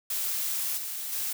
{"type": "noise with level steps", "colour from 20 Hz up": "blue", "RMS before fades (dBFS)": [-30, -35, -31], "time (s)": [0.1, 1.33], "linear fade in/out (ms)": 5, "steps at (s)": [0.77, 1.12], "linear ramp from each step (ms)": 10, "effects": []}